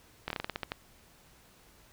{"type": "slowing click train", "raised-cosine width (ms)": 0.3, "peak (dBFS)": -17, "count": 10, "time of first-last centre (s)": [0.28, 0.719], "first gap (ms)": 23, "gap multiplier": 1.18, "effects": ["pink hiss -60 dBFS RMS until 1.92 s"]}